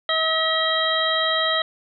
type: harmonic tone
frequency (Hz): 641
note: E5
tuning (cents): -49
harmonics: 1 / 2 / 3 / 5 / 6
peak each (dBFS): -25 / -25 / -25 / -25 / -25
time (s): 0.09-1.62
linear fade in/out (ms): 2
effects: none